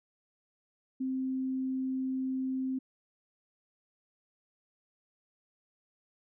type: tone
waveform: sine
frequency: 261.6 Hz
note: C4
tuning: in tune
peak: -30 dBFS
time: 1-2.79 s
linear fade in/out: 10 ms
effects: none